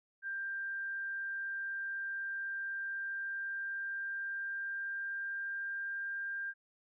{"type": "tone with pitch glide", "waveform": "sine", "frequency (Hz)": [1586, 1595.2], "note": ["G6", "G6"], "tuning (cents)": [20, 30], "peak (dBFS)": -36, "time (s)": [0.22, 6.54], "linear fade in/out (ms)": 50, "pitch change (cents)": 10, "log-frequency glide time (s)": [2.88, 6.14], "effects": []}